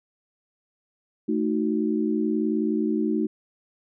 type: chord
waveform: sine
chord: D# diminished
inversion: second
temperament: equal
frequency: 220 / 311.1 / 370 Hz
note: A3 / D#4 / F#4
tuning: 0 / 0 / 0 cents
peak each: -25 / -25 / -28 dBFS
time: 1.28-3.27 s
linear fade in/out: 10 ms
effects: none